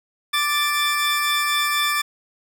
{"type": "tone pair together", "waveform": "20% pulse", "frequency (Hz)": [1174.7, 1760], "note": ["D6", "A6"], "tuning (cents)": [0, 0], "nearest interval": "perfect fifth", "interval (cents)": 700, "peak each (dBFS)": [-16, -18], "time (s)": [0.33, 2.02], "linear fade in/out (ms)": 10, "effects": []}